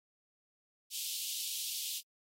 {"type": "high-pass noise", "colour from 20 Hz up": "pink", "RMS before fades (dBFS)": -39, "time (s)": [0.9, 2.02], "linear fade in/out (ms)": 50, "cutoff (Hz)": 2900, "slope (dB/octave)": 48, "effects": ["AAC 48 kbps"]}